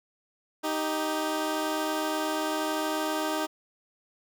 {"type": "tone pair together", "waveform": "15% pulse", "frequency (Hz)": [311.1, 392], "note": ["D#4", "G4"], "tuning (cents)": [0, 0], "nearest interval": "major third", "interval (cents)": 400, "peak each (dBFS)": [-22, -27], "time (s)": [0.63, 3.47], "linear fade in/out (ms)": 20, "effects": []}